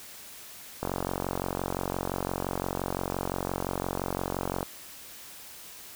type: click train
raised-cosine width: 1 ms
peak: -15 dBFS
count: 175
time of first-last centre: 0.83-4.629 s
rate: 45.8 Hz
effects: white hiss -46 dBFS RMS until 5.95 s